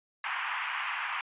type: band-pass noise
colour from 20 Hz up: pink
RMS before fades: -34 dBFS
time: 0.24-1.21 s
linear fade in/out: 2 ms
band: 890 to 2900 Hz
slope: 48 dB/octave
effects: resampled to 8000 Hz